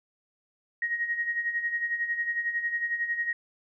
sine tone with tremolo, 1881 Hz, A#6, 15 cents sharp, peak -24 dBFS, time 0.82-3.33 s, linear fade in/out 2 ms, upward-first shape sine, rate 11 Hz, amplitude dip 65%, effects none

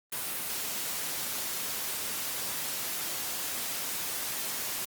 white noise, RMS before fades -34 dBFS, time 0.12-4.85 s, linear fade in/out 5 ms, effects high-pass 100 Hz 12 dB/octave + Opus 32 kbps

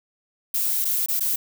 violet noise with dropouts, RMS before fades -23 dBFS, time 0.54-1.36 s, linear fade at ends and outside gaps 5 ms, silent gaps 0.847-0.851 / 1.061-1.085 / 1.196-1.206 s, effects none

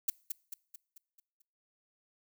violet noise with echo, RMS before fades -29 dBFS, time 0.08-0.1 s, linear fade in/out 5 ms, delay 220 ms, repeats 6, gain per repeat -6 dB, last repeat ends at 1.42 s, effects noise-tail reverb RT60 0.6 s tail -24 dB re dry

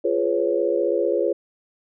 sine chord, C# dominant seventh, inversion first, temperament just, 346.5 / 415.8 / 498.9 / 554.4 Hz, E#4 / G#4 / B4 / C#5, -14 / +2 / +17 / 0 cents, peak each -24 dBFS, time 0.04-1.33 s, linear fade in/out 10 ms, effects none

